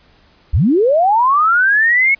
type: linear sweep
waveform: sine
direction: up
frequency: 46.25 to 2217 Hz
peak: -9 dBFS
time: 0.53-2.15 s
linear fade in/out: 10 ms
effects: pink hiss -51 dBFS RMS until 2.19 s + resampled to 11025 Hz